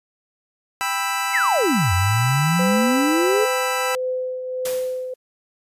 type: chord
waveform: 25% pulse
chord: E minor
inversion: first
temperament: just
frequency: 791.1 / 988.9 / 1318.5 Hz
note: G5 / B5 / E6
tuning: +16 / +2 / 0 cents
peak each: -23 / -22 / -21 dBFS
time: 0.81-3.95 s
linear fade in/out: 0 ms
type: exponential two-way sweep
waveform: sine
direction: down then up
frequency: 2267 to 87.31 to 448.4 Hz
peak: -17 dBFS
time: 1.33-3.46 s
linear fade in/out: 20 ms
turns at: 1.93 s
type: tone with tremolo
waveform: sine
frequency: 510 Hz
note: C5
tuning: 44 cents flat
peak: -20 dBFS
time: 2.59-5.14 s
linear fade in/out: 5 ms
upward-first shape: triangle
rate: 1.5 Hz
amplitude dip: 55%
type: noise with exponential decay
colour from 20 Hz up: white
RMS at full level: -27 dBFS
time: 4.65-5.16 s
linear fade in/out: 5 ms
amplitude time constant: 110 ms
effects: resampled to 32000 Hz